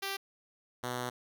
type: tone pair in turn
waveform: 5% pulse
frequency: 392 / 123.72 Hz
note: G4 / B2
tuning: 0 / +3 cents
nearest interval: octave + minor sixth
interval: 1997 cents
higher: first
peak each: -23 dBFS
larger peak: neither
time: 0.02-0.17 / 0.83-1.1 s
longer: second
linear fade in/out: 10 ms
effects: none